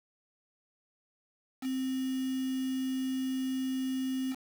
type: tone with quantisation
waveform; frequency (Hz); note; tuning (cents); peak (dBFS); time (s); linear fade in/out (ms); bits
sine; 261.6; C4; 0; -30; 1.61-4.36; 50; 7
effects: none